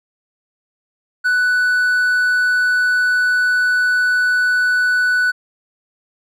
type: tone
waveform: triangle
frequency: 1487 Hz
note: F#6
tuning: 8 cents sharp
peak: -11 dBFS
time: 1.24-5.32 s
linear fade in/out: 20 ms
effects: none